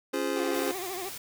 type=chord; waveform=square; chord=Db major seventh; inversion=none; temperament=just; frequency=277.2 / 346.5 / 415.8 / 519.7 Hz; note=Db4 / F4 / Ab4 / C5; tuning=0 / -14 / +2 / -12 cents; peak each=-34 dBFS; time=0.13-0.72 s; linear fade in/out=10 ms
type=tone with vibrato; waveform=25% pulse; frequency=370 Hz; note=F#4; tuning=in tune; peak=-31 dBFS; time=0.36-1.09 s; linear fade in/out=5 ms; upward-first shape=sine; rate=13 Hz; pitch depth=110 cents each way
type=noise; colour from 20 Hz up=white; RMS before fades=-40 dBFS; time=0.54-1.18 s; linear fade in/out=5 ms
effects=none